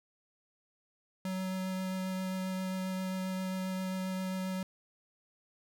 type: tone with vibrato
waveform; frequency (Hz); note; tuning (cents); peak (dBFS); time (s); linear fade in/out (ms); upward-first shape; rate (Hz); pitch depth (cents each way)
square; 187.3; F#3; +21; -34; 1.25-4.63; 2; triangle; 7.5; 12
effects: none